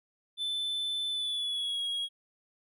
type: tone with pitch glide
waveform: triangle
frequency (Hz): 3520 to 3303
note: A7 to G#7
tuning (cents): 0 to -10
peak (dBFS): -29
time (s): 0.37-2.09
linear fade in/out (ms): 50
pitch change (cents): -110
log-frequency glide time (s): 1.1-1.82
effects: none